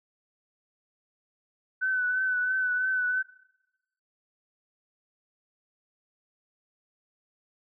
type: tone with vibrato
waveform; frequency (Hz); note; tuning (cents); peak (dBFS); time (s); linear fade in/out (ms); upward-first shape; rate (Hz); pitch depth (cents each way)
sine; 1506; F#6; +30; -24; 1.81-3.23; 20; triangle; 3; 38
effects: noise-tail reverb RT60 0.9 s tail -21 dB re dry